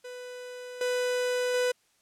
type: tone with level steps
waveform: 45% pulse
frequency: 496.9 Hz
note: B4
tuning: 11 cents sharp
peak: -39 / -26 / -24 dBFS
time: 0.04-1.72 s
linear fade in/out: 10 ms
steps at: 0.81 / 1.54 s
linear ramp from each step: 2 ms
effects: white hiss -68 dBFS RMS until 2.01 s + low-pass 10000 Hz 12 dB/octave